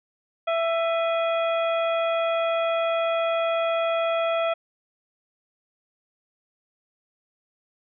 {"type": "harmonic tone with a mistuned harmonic", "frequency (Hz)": 664, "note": "E5", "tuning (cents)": 12, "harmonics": [1, 2, 3, 4, 5], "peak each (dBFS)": [-22, -29, -38, -34, -37], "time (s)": [0.47, 4.54], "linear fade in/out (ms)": 10, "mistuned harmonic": 4, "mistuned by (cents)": -120, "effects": []}